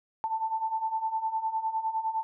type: beating tone pair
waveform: sine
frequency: 880 / 889.8 Hz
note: A5 / A5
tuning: 0 / +19 cents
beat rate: 9.8 Hz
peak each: -33 / -29 dBFS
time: 0.24-2.23 s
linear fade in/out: 0 ms
effects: none